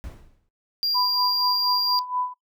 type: noise with exponential decay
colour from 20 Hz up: brown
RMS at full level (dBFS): -32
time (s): 0.04-0.49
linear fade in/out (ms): 0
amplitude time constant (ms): 96
type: tone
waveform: triangle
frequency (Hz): 4774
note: D8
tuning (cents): +28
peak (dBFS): -20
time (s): 0.83-1.99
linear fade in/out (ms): 0
type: tone with tremolo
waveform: sine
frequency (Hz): 997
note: B5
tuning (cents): +16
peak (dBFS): -22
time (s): 0.94-2.34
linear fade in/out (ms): 20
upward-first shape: sine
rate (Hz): 4.2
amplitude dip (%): 80
effects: noise-tail reverb RT60 0.1 s tail -18 dB re dry